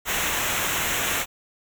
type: noise with comb filter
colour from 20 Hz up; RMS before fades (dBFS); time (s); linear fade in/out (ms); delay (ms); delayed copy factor
pink; -25; 0.05-1.26; 50; 0.21; -0.7
effects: none